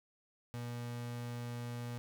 35% pulse tone, 120.1 Hz, B2, 48 cents flat, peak -38 dBFS, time 0.54-1.98 s, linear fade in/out 0 ms, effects none

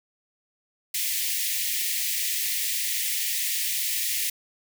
white high-pass noise, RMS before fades -27 dBFS, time 0.94-4.3 s, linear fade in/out 5 ms, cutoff 1800 Hz, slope 96 dB/octave, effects none

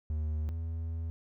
triangle tone pair in turn, 77.3 / 81.9 Hz, D#2 / E2, -11 / -11 cents, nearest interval minor second, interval 100 cents, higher second, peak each -28 / -31 dBFS, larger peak first, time 0.1-0.49 / 0.49-1.1 s, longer second, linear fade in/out 0 ms, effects none

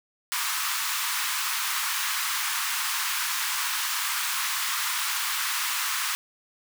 pink high-pass noise, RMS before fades -28 dBFS, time 0.32-6.15 s, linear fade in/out 0 ms, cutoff 980 Hz, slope 48 dB/octave, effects none

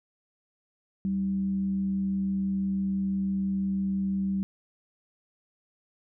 sine tone with frequency modulation, 194 Hz, G3, 18 cents flat, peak -25 dBFS, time 1.05-4.43 s, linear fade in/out 0 ms, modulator 118 Hz, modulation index 0.21, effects none

